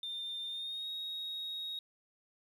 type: tone with pitch glide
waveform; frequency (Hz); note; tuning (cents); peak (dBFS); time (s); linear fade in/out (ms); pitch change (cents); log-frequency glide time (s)
sine; 3606 to 3766; A7 to A#7; +42 to +17; -36; 0.03-1.79; 2; +75; 0.47-0.88
effects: tanh soft clip ceiling -35 dBFS + 11-bit